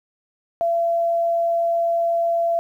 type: tone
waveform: sine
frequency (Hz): 677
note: E5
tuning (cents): +46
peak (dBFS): -17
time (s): 0.61-2.59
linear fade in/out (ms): 0
effects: 9-bit